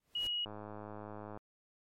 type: noise with exponential growth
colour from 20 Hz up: pink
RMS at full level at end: -47 dBFS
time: 0-0.27 s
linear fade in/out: 2 ms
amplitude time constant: 57 ms
type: tone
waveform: sine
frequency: 2900 Hz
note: F#7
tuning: 35 cents flat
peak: -33 dBFS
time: 0.15-0.45 s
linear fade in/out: 5 ms
type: click train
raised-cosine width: 1 ms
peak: -32 dBFS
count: 97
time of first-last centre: 0.46-1.374 s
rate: 105 Hz
effects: MP3 64 kbps